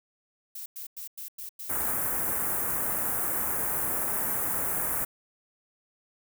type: noise bursts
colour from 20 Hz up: violet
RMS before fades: -39 dBFS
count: 7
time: 0.55-1.908 s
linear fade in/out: 5 ms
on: 110 ms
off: 98 ms
type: band-stop noise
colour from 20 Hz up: white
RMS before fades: -29 dBFS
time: 1.69-5.05 s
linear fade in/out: 10 ms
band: 1700 to 9600 Hz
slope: 24 dB/octave
effects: none